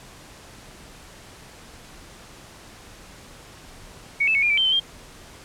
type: tone with pitch steps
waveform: sine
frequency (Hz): 2232 / 2623 / 2216 / 2411 / 2318 / 3118 / 3072 / 3194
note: C#7 / E7 / C#7 / D7 / D7 / G7 / G7 / G7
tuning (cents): +11 / -9 / -1 / +45 / -23 / -10 / -36 / +32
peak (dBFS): -17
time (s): 4.2-4.8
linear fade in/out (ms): 10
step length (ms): 75
effects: pink hiss -45 dBFS RMS until 5.44 s + low-pass 10000 Hz 12 dB/octave